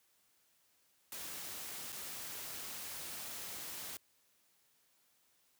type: noise with dropouts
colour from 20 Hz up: white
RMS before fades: -45 dBFS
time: 1.12-3.97 s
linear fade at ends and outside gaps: 1 ms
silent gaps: 1.922-1.927 s
effects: white hiss -73 dBFS RMS until 5.59 s + high-pass 60 Hz 12 dB/octave